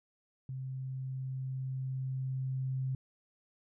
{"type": "tone with level ramp", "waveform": "sine", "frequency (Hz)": 131.4, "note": "C3", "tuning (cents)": 8, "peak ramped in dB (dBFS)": [-37, -31], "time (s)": [0.49, 2.95], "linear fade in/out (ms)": 2, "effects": []}